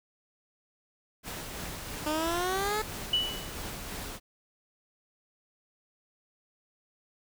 pink noise with tremolo, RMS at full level -38 dBFS, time 1.23-4.2 s, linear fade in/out 50 ms, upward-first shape sine, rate 3 Hz, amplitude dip 25%
15% pulse exponential sweep, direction up, 299 to 436.3 Hz, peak -22 dBFS, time 2.06-2.82 s, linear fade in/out 5 ms
sine tone with exponential decay, 2960 Hz, F#7, in tune, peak -21 dBFS, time 3.13-3.59 s, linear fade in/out 5 ms, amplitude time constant 100 ms
effects none

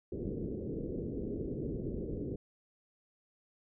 white low-pass noise, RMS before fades -38 dBFS, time 0.12-2.36 s, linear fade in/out 5 ms, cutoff 460 Hz, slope 48 dB/octave, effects none

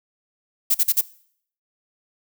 violet noise bursts, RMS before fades -17 dBFS, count 4, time 0.7-1.013 s, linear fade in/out 10 ms, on 46 ms, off 43 ms, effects noise-tail reverb RT60 0.6 s tail -20 dB re dry

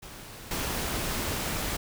pink noise with level steps, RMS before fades -44 / -31 dBFS, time 0.02-1.77 s, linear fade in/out 10 ms, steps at 0.51 s, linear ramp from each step 2 ms, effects none

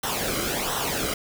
pink noise with flanger, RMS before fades -27 dBFS, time 0.03-1.14 s, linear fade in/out 5 ms, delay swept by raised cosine 0.42 to 1.14 ms, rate 1.4 Hz, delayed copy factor -0.7, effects none

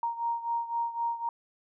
sine beating tone pair, 932.3 / 936.2 Hz, A#5 / A#5, 0 / +7 cents, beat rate 3.9 Hz, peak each -30 / -34 dBFS, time 0.03-1.29 s, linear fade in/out 2 ms, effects none

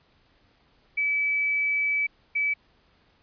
sine tone bursts at uneven times, 2297 Hz, D7, 39 cents flat, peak -22 dBFS, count 2, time 0.97-2.07 / 2.35-2.54 s, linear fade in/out 10 ms, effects pink hiss -63 dBFS RMS until 3.22 s + resampled to 11025 Hz

